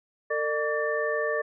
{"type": "tone cluster", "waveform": "sine", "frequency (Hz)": [452.7, 600, 1147, 1783], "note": ["A4", "D5", "D6", "A6"], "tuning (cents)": [49, 37, -41, 22], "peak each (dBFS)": [-29, -29, -34, -30], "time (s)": [0.3, 1.42], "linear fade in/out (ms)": 10, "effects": []}